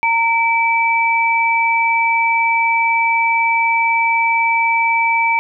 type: tone pair together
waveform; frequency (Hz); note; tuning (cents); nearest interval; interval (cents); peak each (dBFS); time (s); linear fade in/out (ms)
sine; 918 / 2312; A#5 / D7; -27 / -28; octave + major third; 1599; -15; 0.03-5.39; 0
effects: none